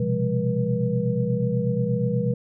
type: tone cluster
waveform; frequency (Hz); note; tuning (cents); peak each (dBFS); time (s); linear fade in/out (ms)
sine; 122.5 / 130.8 / 171.5 / 201.4 / 482.3; B2 / C3 / F3 / G3 / B4; -14 / 0 / -31 / +47 / -41; -27; 0-2.34; 5
effects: none